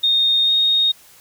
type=tone with pitch glide; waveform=sine; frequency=3688 to 3718 Hz; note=A#7 to A#7; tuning=-19 to -5 cents; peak=-13 dBFS; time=0.03-0.92 s; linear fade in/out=10 ms; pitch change=+14 cents; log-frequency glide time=0.45-0.51 s; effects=white hiss -48 dBFS RMS until 1.2 s